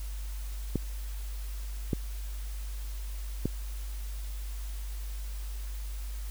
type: clicks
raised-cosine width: 3 ms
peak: -14 dBFS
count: 3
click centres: 0.757 / 1.932 / 3.456 s
effects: added 50 Hz sine -34 dBFS peak until 6.3 s + white hiss -50 dBFS RMS until 6.3 s